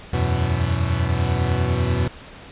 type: chord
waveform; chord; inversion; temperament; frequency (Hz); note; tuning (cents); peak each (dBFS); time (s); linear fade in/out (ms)
40% pulse; E suspended second; none; equal; 82.41 / 92.5 / 123.47; E2 / F#2 / B2; 0 / 0 / 0; -22; 0.13-2.08; 5
effects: pink hiss -41 dBFS RMS until 2.51 s + resampled to 8000 Hz